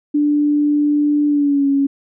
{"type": "tone with pitch glide", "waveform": "sine", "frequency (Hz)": [294.1, 277.8], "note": ["D4", "C#4"], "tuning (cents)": [3, 4], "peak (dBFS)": -12, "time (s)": [0.14, 1.87], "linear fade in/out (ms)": 10, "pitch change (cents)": -99, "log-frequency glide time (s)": [1.27, 1.67], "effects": []}